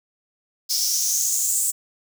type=noise with high-pass filter sweep; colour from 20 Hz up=white; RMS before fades=-22 dBFS; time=0.69-1.72 s; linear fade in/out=20 ms; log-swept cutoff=5100 to 8000 Hz; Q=5.7; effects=none